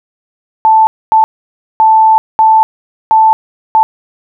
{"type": "tone bursts at uneven times", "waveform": "sine", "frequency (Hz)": 880, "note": "A5", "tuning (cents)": 0, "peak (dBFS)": -3, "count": 6, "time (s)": [[0.65, 0.87], [1.12, 1.24], [1.8, 2.18], [2.39, 2.63], [3.11, 3.33], [3.75, 3.83]], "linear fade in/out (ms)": 0, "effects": []}